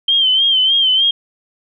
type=tone with vibrato; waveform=sine; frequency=3136 Hz; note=G7; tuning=in tune; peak=-10 dBFS; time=0.08-1.11 s; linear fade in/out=5 ms; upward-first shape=sine; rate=3.3 Hz; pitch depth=66 cents each way; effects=none